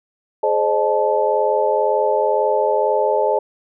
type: tone cluster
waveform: sine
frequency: 421.5 / 526 / 608 / 870 Hz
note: G#4 / C5 / D#5 / A5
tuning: +26 / +9 / -40 / -20 cents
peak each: -20 dBFS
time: 0.43-3.39 s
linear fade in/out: 5 ms
effects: none